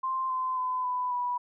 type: tone with pitch steps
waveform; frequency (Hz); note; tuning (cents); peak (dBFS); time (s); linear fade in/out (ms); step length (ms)
sine; 1047 / 1030.2 / 1013.7 / 997.4 / 981.4; C6 / C6 / B5 / B5 / B5; +1 / -27 / +45 / +17 / -11; -27; 0.03-1.38; 10; 270
effects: none